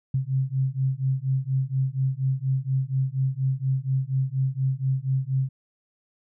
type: beating tone pair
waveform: sine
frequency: 130.81 / 135.01 Hz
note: C3 / C#3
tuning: 0 / -45 cents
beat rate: 4.2 Hz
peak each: -25 dBFS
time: 0.14-5.49 s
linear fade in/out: 5 ms
effects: none